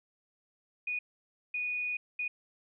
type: tone bursts at uneven times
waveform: sine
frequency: 2468 Hz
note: D#7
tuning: 15 cents flat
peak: -31 dBFS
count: 3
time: 0.87-0.99 / 1.54-1.97 / 2.19-2.28 s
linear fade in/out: 5 ms
effects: none

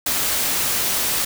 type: noise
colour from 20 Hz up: white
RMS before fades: -21 dBFS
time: 0.06-1.25 s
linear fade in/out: 5 ms
effects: none

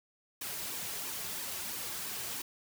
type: noise with flanger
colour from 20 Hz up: white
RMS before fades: -39 dBFS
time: 0.41-2.42 s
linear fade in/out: 5 ms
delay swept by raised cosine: 1.4 to 4.1 ms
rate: 3 Hz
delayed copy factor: -0.6
effects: none

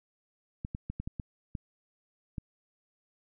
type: clicks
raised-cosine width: 5 ms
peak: -23 dBFS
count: 8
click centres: 0.649 / 0.749 / 0.9 / 1 / 1.075 / 1.198 / 1.552 / 2.382 s
effects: none

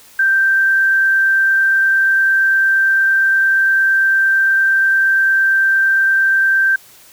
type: tone with frequency modulation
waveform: sine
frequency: 1568 Hz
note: G6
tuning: in tune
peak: -10 dBFS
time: 0.19-6.76 s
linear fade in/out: 5 ms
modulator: 28.7 Hz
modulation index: 0.23
effects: white hiss -44 dBFS RMS until 7.12 s

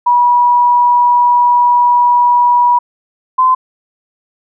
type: tone pair in turn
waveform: sine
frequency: 970 / 1027.7 Hz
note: B5 / C6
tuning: -31 / -31 cents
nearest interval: minor second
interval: 100 cents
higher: second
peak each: -6 dBFS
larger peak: neither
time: 0.06-2.79 / 3.38-3.55 s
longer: first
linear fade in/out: 10 ms
effects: none

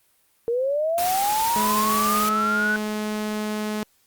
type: linear sweep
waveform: sine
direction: up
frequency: 456.7 to 1499 Hz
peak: -20 dBFS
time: 0.48-2.76 s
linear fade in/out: 0 ms
type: noise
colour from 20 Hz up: white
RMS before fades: -28 dBFS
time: 0.98-2.29 s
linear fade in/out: 0 ms
type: tone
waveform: sawtooth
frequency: 212.7 Hz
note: G#3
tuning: 42 cents sharp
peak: -21 dBFS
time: 1.56-3.83 s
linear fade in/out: 0 ms
effects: white hiss -63 dBFS RMS until 4.06 s + Opus 32 kbps

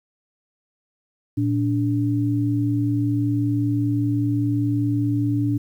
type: tone pair together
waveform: sine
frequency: 115.1 / 290 Hz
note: A#2 / D4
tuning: -22 / -22 cents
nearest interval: octave + major third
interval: 1600 cents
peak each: -21 dBFS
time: 1.37-5.58 s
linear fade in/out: 10 ms
effects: 9-bit

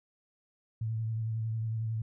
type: tone with vibrato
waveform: sine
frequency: 111.7 Hz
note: A2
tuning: 27 cents sharp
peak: -30 dBFS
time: 0.81-2.02 s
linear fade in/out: 5 ms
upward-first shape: sine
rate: 11 Hz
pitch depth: 30 cents each way
effects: none

